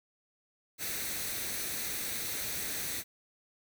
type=noise with comb filter; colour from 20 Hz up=white; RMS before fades=-36 dBFS; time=0.78-3.04 s; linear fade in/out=50 ms; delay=0.49 ms; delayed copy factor=+0.5; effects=none